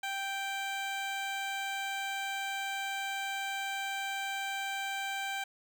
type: tone with notch filter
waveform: 15% pulse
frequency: 784 Hz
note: G5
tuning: in tune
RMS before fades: -36 dBFS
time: 0.03-5.44 s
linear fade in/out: 5 ms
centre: 11000 Hz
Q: 1.2
effects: none